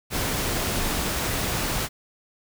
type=noise; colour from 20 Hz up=pink; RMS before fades=-26 dBFS; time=0.1-1.89 s; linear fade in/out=50 ms; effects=none